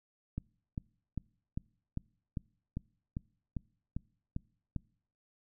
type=click train; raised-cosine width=5 ms; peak=-23 dBFS; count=12; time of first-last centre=0.38-4.762 s; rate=2.51 Hz; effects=noise-tail reverb RT60 0.6 s tail -26 dB re dry